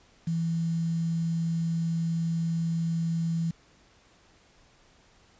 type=tone with quantisation; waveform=sine; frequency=165.6 Hz; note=E3; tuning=8 cents sharp; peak=-25 dBFS; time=0.27-3.51 s; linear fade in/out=5 ms; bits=8; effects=pink hiss -60 dBFS RMS until 5.39 s + resampled to 16000 Hz